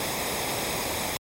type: noise with comb filter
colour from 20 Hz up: pink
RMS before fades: -29 dBFS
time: 0-1.17 s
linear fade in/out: 0 ms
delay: 0.68 ms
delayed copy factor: -0.55
effects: high-pass 60 Hz 12 dB/octave + MP3 64 kbps